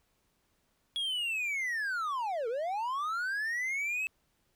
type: linear two-way sweep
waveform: triangle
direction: down then up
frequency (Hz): 3350 to 437.1 to 2620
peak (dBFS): -29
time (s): 0.96-4.07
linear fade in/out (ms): 0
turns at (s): 2.48
effects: pink hiss -74 dBFS RMS until 4.55 s